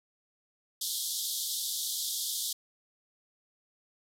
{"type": "band-pass noise", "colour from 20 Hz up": "pink", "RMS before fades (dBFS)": -34, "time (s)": [0.81, 2.53], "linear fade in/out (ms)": 5, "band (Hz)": [3300, 15000], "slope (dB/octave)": 96, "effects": []}